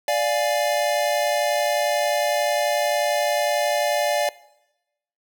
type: chord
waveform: square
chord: D diminished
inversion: none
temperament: equal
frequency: 587.3 / 698.5 / 830.6 Hz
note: D5 / F5 / Ab5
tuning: 0 / 0 / 0 cents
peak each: -22 / -25 / -28 dBFS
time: 0.08-4.29 s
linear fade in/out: 2 ms
effects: noise-tail reverb RT60 0.9 s tail -20 dB re dry